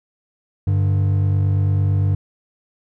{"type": "tone pair together", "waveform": "triangle", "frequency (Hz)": [98, 146.83], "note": ["G2", "D3"], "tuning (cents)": [0, 0], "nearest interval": "perfect fifth", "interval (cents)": 700, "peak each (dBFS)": [-13, -21], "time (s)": [0.67, 2.15], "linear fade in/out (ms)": 5, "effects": []}